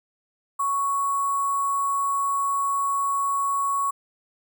sine tone with sample-and-hold, 1112 Hz, C#6, 5 cents sharp, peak -21 dBFS, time 0.59-3.91 s, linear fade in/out 10 ms, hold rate 8820 Hz, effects none

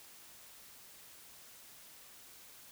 silence, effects white hiss -56 dBFS RMS until 2.71 s

